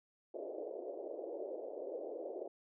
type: band-pass noise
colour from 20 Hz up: white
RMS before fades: -44 dBFS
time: 0.34-2.48 s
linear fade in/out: 5 ms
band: 340 to 610 Hz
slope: 48 dB/octave
effects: none